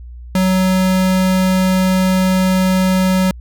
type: tone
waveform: square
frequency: 186.6 Hz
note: F#3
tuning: 15 cents sharp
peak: -12 dBFS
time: 0.35-3.31 s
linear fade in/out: 2 ms
effects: added 60 Hz sine -30 dBFS peak until 3.4 s